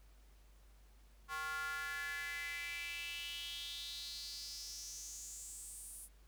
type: tone with high-pass filter sweep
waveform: square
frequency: 155.56 Hz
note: D#3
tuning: in tune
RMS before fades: -45 dBFS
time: 1.28-6.09 s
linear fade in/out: 50 ms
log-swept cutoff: 1200 to 10000 Hz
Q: 5.2
effects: added 50 Hz sine -60 dBFS peak until 6.27 s + pink hiss -71 dBFS RMS until 6.27 s